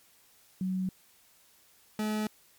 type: tone pair in turn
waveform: sine / 40% pulse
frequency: 186.7 / 214 Hz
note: F#3 / A3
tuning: +16 / -48 cents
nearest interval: major second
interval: 236 cents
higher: second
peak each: -28 dBFS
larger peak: neither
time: 0.61-0.89 / 1.99-2.27 s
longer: neither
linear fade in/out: 2 ms
effects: white hiss -62 dBFS RMS until 2.58 s + MP3 96 kbps